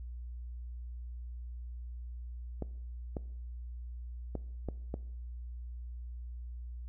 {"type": "clicks", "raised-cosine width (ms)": 2, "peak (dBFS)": -23, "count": 5, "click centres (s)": [2.623, 3.168, 4.353, 4.687, 4.941], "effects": ["noise-tail reverb RT60 0.7 s tail -20 dB re dry", "added 60 Hz sine -40 dBFS peak until 6.88 s"]}